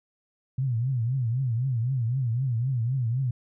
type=tone with vibrato; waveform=sine; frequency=123.47 Hz; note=B2; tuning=in tune; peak=-23 dBFS; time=0.58-3.31 s; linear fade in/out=5 ms; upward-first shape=triangle; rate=3.9 Hz; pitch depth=200 cents each way; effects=none